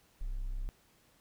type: tone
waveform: triangle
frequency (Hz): 32.7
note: C1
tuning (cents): 0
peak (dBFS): -31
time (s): 0.21-0.69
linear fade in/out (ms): 0
effects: tanh soft clip ceiling -28 dBFS + pink hiss -67 dBFS RMS until 1.2 s